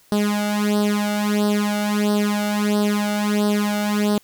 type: tone with flanger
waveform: sawtooth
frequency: 207.7 Hz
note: G#3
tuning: in tune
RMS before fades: -20 dBFS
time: 0.12-4.18 s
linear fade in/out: 0 ms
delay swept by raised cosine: 0.21 to 1.41 ms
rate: 1.5 Hz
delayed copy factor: +0.85
effects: white hiss -55 dBFS RMS until 4.23 s